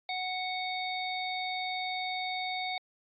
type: harmonic tone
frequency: 740 Hz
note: F#5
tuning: in tune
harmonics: 1 / 3 / 5 / 6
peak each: -35 / -37 / -39 / -44 dBFS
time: 0.09-2.78 s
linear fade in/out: 2 ms
effects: AAC 64 kbps